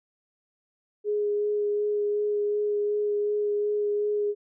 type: tone with vibrato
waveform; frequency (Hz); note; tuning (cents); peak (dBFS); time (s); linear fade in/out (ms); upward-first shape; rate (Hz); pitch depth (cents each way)
sine; 415.3; G#4; 0; -23; 1.04-4.35; 50; sine; 2.7; 11
effects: none